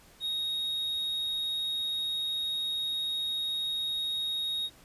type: tone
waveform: triangle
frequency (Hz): 3753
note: A#7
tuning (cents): +11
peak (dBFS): -28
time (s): 0.2-4.7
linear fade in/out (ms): 50
effects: pink hiss -57 dBFS RMS until 4.84 s + resampled to 32000 Hz